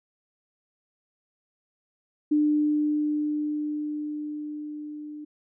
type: tone with level ramp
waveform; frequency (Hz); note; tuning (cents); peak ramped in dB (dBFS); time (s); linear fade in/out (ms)
sine; 299.4; D4; +33; -18 to -36; 2.31-5.25; 10
effects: none